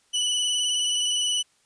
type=tone with vibrato; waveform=sawtooth; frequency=2969 Hz; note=F#7; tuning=5 cents sharp; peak=-19 dBFS; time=0.13-1.43 s; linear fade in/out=20 ms; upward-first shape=triangle; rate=19 Hz; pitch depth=29 cents each way; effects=white hiss -64 dBFS RMS until 1.65 s + resampled to 22050 Hz